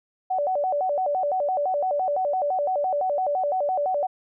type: tone with vibrato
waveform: sine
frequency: 659 Hz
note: E5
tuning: 1 cent flat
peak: -21 dBFS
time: 0.3-4.07 s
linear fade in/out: 10 ms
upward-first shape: square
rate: 5.9 Hz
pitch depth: 220 cents each way
effects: none